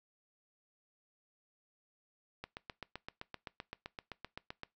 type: click train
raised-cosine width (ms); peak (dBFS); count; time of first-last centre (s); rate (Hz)
0.3; -26; 18; 2.44-4.634; 7.75
effects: noise-tail reverb RT60 0.2 s tail -22 dB re dry